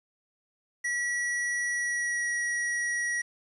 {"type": "tone with pitch glide", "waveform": "square", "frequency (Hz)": [1933, 1914.1], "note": ["B6", "A#6"], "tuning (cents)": [-38, 45], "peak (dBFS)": -28, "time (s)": [0.84, 3.22], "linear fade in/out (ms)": 10, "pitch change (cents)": -17, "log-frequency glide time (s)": [1.73, 2.27], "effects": ["resampled to 24000 Hz", "9-bit"]}